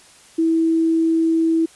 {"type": "tone", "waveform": "sine", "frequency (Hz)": 326.3, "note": "E4", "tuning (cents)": -18, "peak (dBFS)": -14, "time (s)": [0.38, 1.66], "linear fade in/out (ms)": 10, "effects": ["white hiss -48 dBFS RMS until 1.75 s", "resampled to 24000 Hz"]}